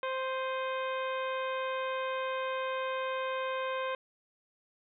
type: harmonic tone with a mistuned harmonic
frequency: 523.3 Hz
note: C5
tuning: in tune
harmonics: 1 / 2 / 3 / 4 / 5 / 6 / 7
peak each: -34 / -36 / -41 / -46 / -45 / -48 / -51 dBFS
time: 0.03-3.95 s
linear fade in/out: 2 ms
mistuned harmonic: 5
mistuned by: -68 cents
effects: none